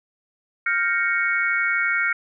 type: chord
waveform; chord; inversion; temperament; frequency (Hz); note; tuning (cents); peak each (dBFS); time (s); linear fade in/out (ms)
sine; G half-diminished seventh; third; equal; 1396.9 / 1568 / 1864.7 / 2217; F6 / G6 / Bb6 / Db7; 0 / 0 / 0 / 0; -23 / -28 / -26 / -23; 0.66-2.13; 5
effects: none